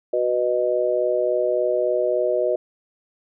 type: chord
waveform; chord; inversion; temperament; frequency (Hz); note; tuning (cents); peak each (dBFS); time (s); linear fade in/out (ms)
sine; B major; second; just; 370.4 / 493.9 / 617.4; F#4 / B4 / D#5; +2 / 0 / -14; -24 / -23 / -21; 0.13-2.56; 5
effects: none